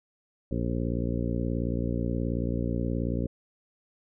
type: harmonic tone with a mistuned harmonic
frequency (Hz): 58.6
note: A#1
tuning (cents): +10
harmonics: 1 / 2 / 3 / 4 / 5 / 6 / 7 / 8 / 9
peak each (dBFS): -32 / -32 / -34 / -33 / -35 / -41 / -39 / -42 / -40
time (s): 0.51-3.27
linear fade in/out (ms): 5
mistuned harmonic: 9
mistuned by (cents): +23
effects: none